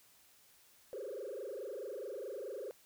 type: tone with frequency modulation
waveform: sine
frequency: 466.2 Hz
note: A#4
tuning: in tune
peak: -39 dBFS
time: 0.93-2.71 s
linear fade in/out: 0 ms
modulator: 24.7 Hz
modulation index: 3.5
effects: tanh soft clip ceiling -37 dBFS + white hiss -65 dBFS RMS until 2.85 s